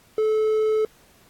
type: tone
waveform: triangle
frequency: 433.9 Hz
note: A4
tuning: 24 cents flat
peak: -16 dBFS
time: 0.18-0.85 s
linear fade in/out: 2 ms
effects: pink hiss -56 dBFS RMS until 1.29 s + AAC 64 kbps